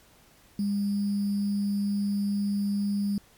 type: tone with sample-and-hold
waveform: sine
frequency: 202.2 Hz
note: G#3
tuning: 46 cents flat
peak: -24 dBFS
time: 0.59-3.18 s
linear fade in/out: 2 ms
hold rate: 4900 Hz
effects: pink hiss -58 dBFS RMS until 3.37 s + MP3 96 kbps

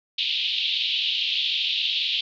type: band-pass noise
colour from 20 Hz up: white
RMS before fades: -25 dBFS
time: 0.18-2.21 s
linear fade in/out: 5 ms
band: 2800 to 3800 Hz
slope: 48 dB/octave
effects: none

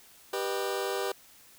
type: chord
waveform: sawtooth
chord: G augmented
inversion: none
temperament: just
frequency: 392 / 490 / 612.5 Hz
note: G4 / B4 / D#5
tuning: 0 / -14 / -27 cents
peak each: -28 / -30 / -34 dBFS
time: 0.33-1.12 s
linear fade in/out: 5 ms
effects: white hiss -56 dBFS RMS until 1.58 s

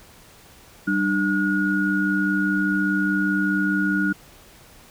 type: tone cluster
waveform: sine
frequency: 194 / 298.9 / 1443 Hz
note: G3 / D4 / F#6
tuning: -18 / +31 / -44 cents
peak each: -23 dBFS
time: 0.87-4.13 s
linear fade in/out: 10 ms
effects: pink hiss -49 dBFS RMS until 4.9 s

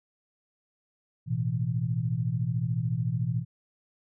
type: chord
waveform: sine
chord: A suspended second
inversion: none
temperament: just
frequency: 110 / 123.75 / 165 Hz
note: A2 / B2 / E3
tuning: 0 / +4 / +2 cents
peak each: -32 / -28 / -31 dBFS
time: 1.26-3.45 s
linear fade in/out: 50 ms
effects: none

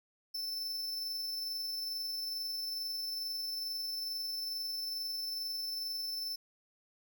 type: tone with amplitude modulation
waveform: 45% pulse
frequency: 5300 Hz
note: E8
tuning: 9 cents sharp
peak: -35 dBFS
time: 0.34-6.36 s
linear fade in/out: 10 ms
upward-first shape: sine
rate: 22.3 Hz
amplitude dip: 25%
effects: none

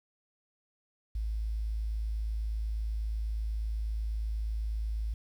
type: tone with quantisation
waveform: sine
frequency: 54.1 Hz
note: A1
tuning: 29 cents flat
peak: -30 dBFS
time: 1.15-5.14 s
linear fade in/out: 5 ms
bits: 10
effects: none

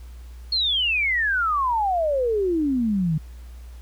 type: exponential sweep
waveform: sine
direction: down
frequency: 4359 to 150 Hz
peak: -19 dBFS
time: 0.52-3.18 s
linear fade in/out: 5 ms
effects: added 60 Hz sine -37 dBFS peak until 3.81 s + pink hiss -55 dBFS RMS until 3.81 s

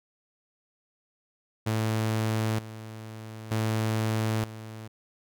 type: tone with tremolo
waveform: sawtooth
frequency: 110 Hz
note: A2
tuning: in tune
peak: -21 dBFS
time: 1.66-4.88 s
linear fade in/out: 10 ms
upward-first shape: square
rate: 0.54 Hz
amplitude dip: 80%
effects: none

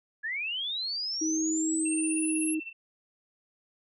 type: linear sweep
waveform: sine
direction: up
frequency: 1661.2 to 11175 Hz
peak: -30 dBFS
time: 0.23-2.55 s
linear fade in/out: 20 ms
type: tone with pitch glide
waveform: sine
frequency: 317 to 314.4 Hz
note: D#4 to D#4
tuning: +32 to +18 cents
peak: -27 dBFS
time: 1.21-2.6 s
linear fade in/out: 10 ms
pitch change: -14 cents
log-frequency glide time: 2.09-2.34 s
type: tone with tremolo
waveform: sine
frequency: 2686 Hz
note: E7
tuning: 32 cents sharp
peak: -35 dBFS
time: 1.85-2.73 s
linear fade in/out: 10 ms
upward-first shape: sine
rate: 16 Hz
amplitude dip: 80%
effects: none

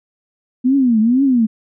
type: tone with vibrato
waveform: sine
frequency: 244.6 Hz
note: B3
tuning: 16 cents flat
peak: -10 dBFS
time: 0.64-1.47 s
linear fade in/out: 20 ms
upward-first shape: triangle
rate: 2.1 Hz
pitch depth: 250 cents each way
effects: none

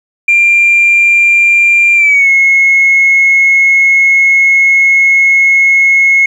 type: tone with pitch glide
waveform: sine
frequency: 2383 to 2173 Hz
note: D7 to C#7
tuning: +25 to -35 cents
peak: -3 dBFS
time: 0.28-6.26 s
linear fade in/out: 5 ms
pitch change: -160 cents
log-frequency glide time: 1.95-2.3 s
effects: tanh soft clip ceiling 0 dBFS + 7-bit

